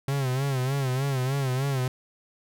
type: tone with vibrato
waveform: 45% pulse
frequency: 133.5 Hz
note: C3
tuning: 35 cents sharp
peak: -24 dBFS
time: 0.08-1.88 s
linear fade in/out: 2 ms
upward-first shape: sine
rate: 3.3 Hz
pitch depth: 93 cents each way
effects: none